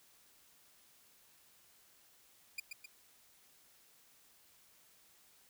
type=tone with echo; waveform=sawtooth; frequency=2417 Hz; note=D7; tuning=49 cents sharp; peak=-34 dBFS; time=2.58-2.6 s; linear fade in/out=5 ms; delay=130 ms; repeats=2; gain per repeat=-5 dB; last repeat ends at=2.86 s; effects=white hiss -66 dBFS RMS until 5.49 s